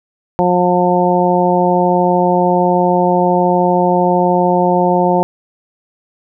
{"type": "harmonic tone", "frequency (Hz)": 178.7, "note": "F3", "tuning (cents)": 40, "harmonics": [1, 2, 3, 4, 5], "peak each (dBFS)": [-16, -16, -16, -16, -16], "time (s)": [0.39, 5.23], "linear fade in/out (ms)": 0, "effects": []}